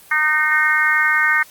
harmonic tone, 306.7 Hz, D#4, 25 cents flat, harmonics 3 / 4 / 5 / 6 / 7, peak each -28 / -22 / -18 / -17 / -20 dBFS, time 0.11-1.43 s, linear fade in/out 5 ms, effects white hiss -45 dBFS RMS until 1.5 s + Opus 24 kbps

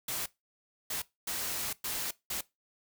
white noise bursts at uneven times, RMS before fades -35 dBFS, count 5, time 0.08-0.26 / 0.9-1.02 / 1.27-1.73 / 1.84-2.11 / 2.3-2.41 s, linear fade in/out 5 ms, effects noise-tail reverb RT60 0.2 s tail -20 dB re dry

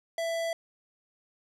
square tone with low-pass filter, 664 Hz, E5, 12 cents sharp, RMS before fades -31 dBFS, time 0.18-0.53 s, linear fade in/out 2 ms, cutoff 11000 Hz, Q 0.54, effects none

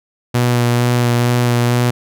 sawtooth tone with vibrato, 121.1 Hz, B2, 34 cents flat, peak -8 dBFS, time 0.34-1.91 s, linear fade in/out 10 ms, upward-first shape sine, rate 2.2 Hz, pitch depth 16 cents each way, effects none

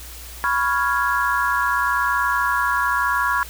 sine chord, C# dominant seventh, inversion third, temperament equal, 987.8 / 1108.7 / 1396.9 / 1661.2 Hz, B5 / C#6 / E#6 / G#6, 0 / 0 / 0 / 0 cents, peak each -23 dBFS, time 0.44-3.43 s, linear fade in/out 0 ms, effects added 60 Hz sine -38 dBFS peak until 3.49 s + white hiss -39 dBFS RMS until 3.49 s

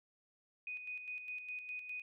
sine tone with tremolo, 2489 Hz, D#7, in tune, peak -40 dBFS, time 0.67-2.02 s, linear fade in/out 2 ms, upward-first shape square, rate 4.9 Hz, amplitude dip 50%, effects none

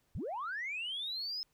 sine linear sweep, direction up, 47.69 to 5200 Hz, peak -35 dBFS, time 0.15-1.43 s, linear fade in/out 0 ms, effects tanh soft clip ceiling -32 dBFS + pink hiss -75 dBFS RMS until 1.53 s

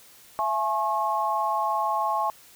sine tone cluster, 670 / 847 / 1085 Hz, E5 / G#5 / C#6, +28 / +34 / -37 cents, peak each -30 / -26 / -26 dBFS, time 0.39-2.3 s, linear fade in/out 0 ms, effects white hiss -52 dBFS RMS until 2.55 s

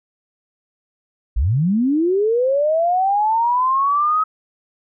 sine linear sweep, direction up, 46.25 to 1280 Hz, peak -14 dBFS, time 1.36-4.24 s, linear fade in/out 10 ms, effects none

